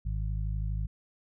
harmonic tone, 52.4 Hz, G#1, 16 cents sharp, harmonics 1 / 2 / 3, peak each -30 / -35 / -40 dBFS, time 0.05-0.87 s, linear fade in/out 10 ms, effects none

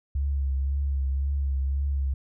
sine tone with vibrato, 68.7 Hz, C#2, 15 cents flat, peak -23 dBFS, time 0.15-2.14 s, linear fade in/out 5 ms, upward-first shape triangle, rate 1.9 Hz, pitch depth 47 cents each way, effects none

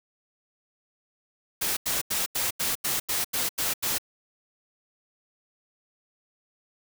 white noise bursts, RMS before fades -27 dBFS, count 10, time 1.61-3.984 s, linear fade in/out 10 ms, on 160 ms, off 86 ms, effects none

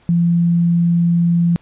sine tone, 171 Hz, F3, 36 cents flat, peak -11 dBFS, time 0.09-1.56 s, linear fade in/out 0 ms, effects pink hiss -53 dBFS RMS until 1.61 s + resampled to 8000 Hz

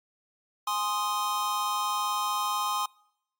square chord, Ab major, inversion none, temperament equal, 830.6 / 1046.5 / 1244.5 Hz, Ab5 / C6 / Eb6, 0 / 0 / 0 cents, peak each -34 / -30 / -32 dBFS, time 0.67-2.86 s, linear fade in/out 5 ms, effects noise-tail reverb RT60 0.8 s tail -26 dB re dry + MP3 96 kbps

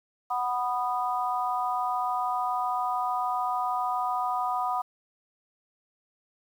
harmonic tone, 246.9 Hz, B3, in tune, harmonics 3 / 4 / 5, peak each -29 / -30 / -31 dBFS, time 0.3-4.82 s, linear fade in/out 10 ms, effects 9-bit

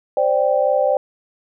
sine chord, C suspended second, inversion none, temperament equal, 523.3 / 587.3 / 784 Hz, C5 / D5 / G5, 0 / 0 / 0 cents, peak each -18 / -17 / -21 dBFS, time 0.17-0.97 s, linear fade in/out 2 ms, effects none

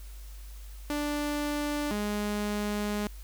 sawtooth tone pair in turn, 293.7 / 207.7 Hz, D4 / G#3, 0 / 0 cents, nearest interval tritone, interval 600 cents, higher first, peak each -25 dBFS, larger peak neither, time 0.9-1.91 / 1.91-3.07 s, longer second, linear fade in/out 0 ms, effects added 50 Hz sine -41 dBFS peak until 3.23 s + white hiss -55 dBFS RMS until 3.23 s

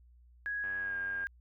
sine tone with pitch glide, 1661.2 to 1614.8 Hz, G#6 to G#6, 0 to -49 cents, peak -33 dBFS, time 0.46-1.27 s, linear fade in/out 0 ms, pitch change -49 cents, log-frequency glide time 0.78-0.95 s
click train, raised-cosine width 0.5 ms, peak -36 dBFS, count 58, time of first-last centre 0.64-1.238 s, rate 95.3 Hz
effects added 60 Hz sine -57 dBFS peak until 1.4 s

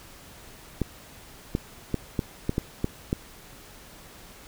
clicks, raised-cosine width 3 ms, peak -11 dBFS, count 8, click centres 0.817 / 1.551 / 1.943 / 2.192 / 2.494 / 2.581 / 2.844 / 3.129 s, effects pink hiss -48 dBFS RMS until 4.47 s

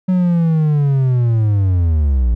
triangle linear sweep, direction down, 186.5 to 55.6 Hz, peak -9 dBFS, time 0.08-2.35 s, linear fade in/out 10 ms, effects none

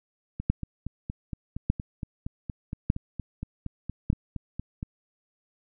two click trains, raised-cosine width 5 ms, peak -9 / -20 dBFS, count 4 / 20, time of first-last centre 0.5-4.101 / 0.4-4.829 s, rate 0.833 / 4.29 Hz, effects none

